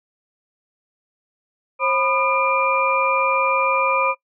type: tone cluster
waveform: sine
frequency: 535 / 994 / 1220 / 2387 Hz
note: C5 / B5 / D#6 / D7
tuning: +38 / +11 / -34 / +28 cents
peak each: -22 dBFS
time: 1.79-4.15 s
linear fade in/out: 50 ms
effects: noise-tail reverb RT60 0.1 s tail -20 dB re dry